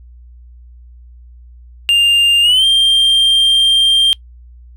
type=tone with pitch glide; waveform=triangle; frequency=2801 to 3181 Hz; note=F7 to G7; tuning=+4 to +25 cents; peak=-6 dBFS; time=1.89-4.13 s; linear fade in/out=0 ms; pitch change=+221 cents; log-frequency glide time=2.42-2.65 s; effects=noise-tail reverb RT60 0.1 s tail -23 dB re dry + added 60 Hz sine -36 dBFS peak until 4.76 s